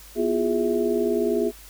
sine tone cluster, 245 / 334.1 / 353.7 / 414.3 / 658 Hz, B3 / E4 / F4 / G#4 / E5, -14 / +23 / +22 / -4 / -3 cents, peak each -27 / -32 / -25 / -23 / -31 dBFS, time 0.15-1.52 s, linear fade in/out 50 ms, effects added 50 Hz sine -47 dBFS peak until 1.69 s + white hiss -47 dBFS RMS until 1.69 s

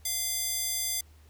square tone with high-pass filter, 690 Hz, F5, 21 cents flat, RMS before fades -31 dBFS, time 0.05-1.01 s, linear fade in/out 5 ms, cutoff 6000 Hz, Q 0.72, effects added 76 Hz sine -53 dBFS peak until 1.29 s + pink hiss -63 dBFS RMS until 1.29 s

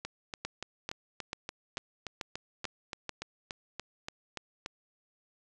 two click trains, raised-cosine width 0.2 ms, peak -18 / -20 dBFS, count 7 / 17, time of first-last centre 0.45-3.093 / 0.05-4.661 s, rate 2.27 / 3.47 Hz, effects resampled to 22050 Hz + 10-bit

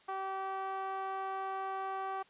sawtooth tone with band-pass filter, 385.1 Hz, G4, 31 cents flat, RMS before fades -38 dBFS, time 0.08-2.23 s, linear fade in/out 10 ms, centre 960 Hz, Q 3.8, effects white hiss -63 dBFS RMS until 2.29 s + resampled to 8000 Hz

